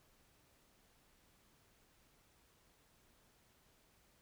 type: silence
effects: pink hiss -71 dBFS RMS until 4.21 s